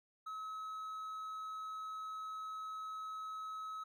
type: tone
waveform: triangle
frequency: 1285 Hz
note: E6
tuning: 45 cents flat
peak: -40 dBFS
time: 0.26-3.84 s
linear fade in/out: 10 ms
effects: none